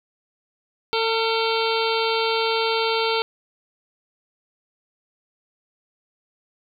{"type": "harmonic tone with a mistuned harmonic", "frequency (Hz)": 450, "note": "A4", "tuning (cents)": 39, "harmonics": [1, 2, 3, 5, 6, 7, 8, 9, 10], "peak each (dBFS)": [-23, -26, -28, -30, -31, -31, -32, -33, -33], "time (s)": [0.93, 3.22], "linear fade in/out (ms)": 0, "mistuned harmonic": 3, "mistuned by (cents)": 24, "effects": ["9-bit"]}